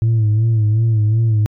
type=tone with vibrato; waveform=sine; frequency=110.1 Hz; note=A2; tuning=2 cents sharp; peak=-9 dBFS; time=0.02-1.46 s; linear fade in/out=0 ms; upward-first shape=sine; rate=2.7 Hz; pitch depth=70 cents each way; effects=tanh soft clip ceiling -10 dBFS